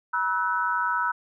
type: tone cluster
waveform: sine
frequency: 967 / 1303 / 1494 Hz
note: B5 / E6 / F#6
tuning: -37 / -20 / +16 cents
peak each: -27 dBFS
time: 0.13-1.12 s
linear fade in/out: 10 ms
effects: none